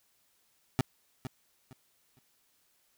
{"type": "tone with echo", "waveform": "25% pulse", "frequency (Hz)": 129.9, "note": "C3", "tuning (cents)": -12, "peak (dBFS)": -20, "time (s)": [0.79, 0.81], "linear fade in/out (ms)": 0, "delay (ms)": 460, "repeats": 3, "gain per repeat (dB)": -12, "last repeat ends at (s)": 2.19, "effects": ["white hiss -71 dBFS RMS until 2.97 s"]}